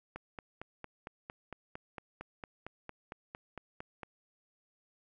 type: click train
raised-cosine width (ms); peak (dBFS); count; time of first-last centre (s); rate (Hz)
0.5; -27; 18; 0.16-4.032; 4.39
effects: none